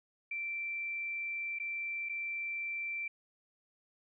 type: tone with dropouts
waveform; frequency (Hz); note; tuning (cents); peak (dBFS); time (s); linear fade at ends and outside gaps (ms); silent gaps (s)
sine; 2345; D7; -3; -35; 0.31-3.08; 5; 1.588-1.598 / 2.089-2.094
effects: none